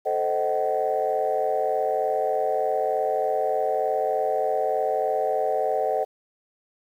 sine chord, A diminished seventh, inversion none, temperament equal with one note detuned, 440 / 523.3 / 622.3 / 757.3 Hz, A4 / C5 / Eb5 / Gb5, 0 / 0 / 0 / +40 cents, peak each -27 / -27 / -26 / -25 dBFS, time 0.05-6.05 s, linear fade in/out 20 ms, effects tanh soft clip ceiling -13 dBFS + 9-bit

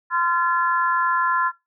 harmonic tone, 343.5 Hz, F4, 29 cents flat, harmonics 3 / 4 / 5, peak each -21 / -22 / -23 dBFS, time 0.1-1.52 s, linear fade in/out 50 ms, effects noise-tail reverb RT60 0.2 s tail -17 dB re dry

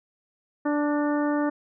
harmonic tone with a mistuned harmonic, 293.7 Hz, D4, in tune, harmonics 1 / 2 / 3 / 4 / 5 / 6, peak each -23 / -29 / -33 / -35 / -37 / -39 dBFS, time 0.65-1.5 s, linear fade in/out 10 ms, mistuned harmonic 6, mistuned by +30 cents, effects none

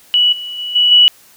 sine tone with level steps, 2943 Hz, F#7, 10 cents flat, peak -8 / -23 / -20 / -8 / -4 dBFS, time 0.14-1.08 s, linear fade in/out 0 ms, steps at 0.32 / 0.58 / 0.75 / 0.91 s, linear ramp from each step 10 ms, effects white hiss -46 dBFS RMS until 1.36 s

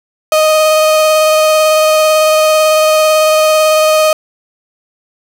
35% pulse tone with vibrato, 622.3 Hz, D#5, in tune, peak -5 dBFS, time 0.32-4.13 s, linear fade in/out 2 ms, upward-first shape sine, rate 18 Hz, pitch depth 12 cents each way, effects none

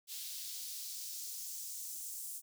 white noise with high-pass filter sweep, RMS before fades -44 dBFS, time 0.07-2.42 s, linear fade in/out 50 ms, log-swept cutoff 3700 to 8000 Hz, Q 1.5, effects none

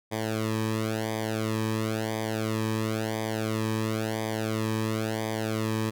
sawtooth tone with flanger, 110 Hz, A2, in tune, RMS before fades -29 dBFS, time 0.11-5.91 s, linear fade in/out 20 ms, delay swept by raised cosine 0.72 to 1.44 ms, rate 0.97 Hz, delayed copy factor -0.9, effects none

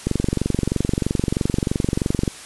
click train, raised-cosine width 3 ms, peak -6 dBFS, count 52, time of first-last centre 0.07-2.278 s, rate 23.1 Hz, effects white hiss -38 dBFS RMS until 2.45 s + resampled to 24000 Hz

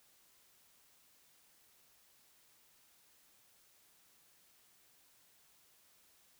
silence, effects white hiss -68 dBFS RMS until 6.39 s

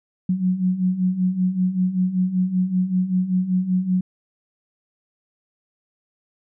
sine beating tone pair, 180.5 / 185.7 Hz, F#3 / F#3, -43 / +7 cents, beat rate 5.2 Hz, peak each -24 / -19 dBFS, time 0.29-4.01 s, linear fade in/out 5 ms, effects none

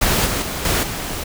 pink noise with level steps, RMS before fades -17 / -21 / -25 / -18 / -26 dBFS, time 0.01-1.24 s, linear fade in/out 10 ms, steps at 0.26 / 0.42 / 0.65 / 0.83 s, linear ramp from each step 2 ms, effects none

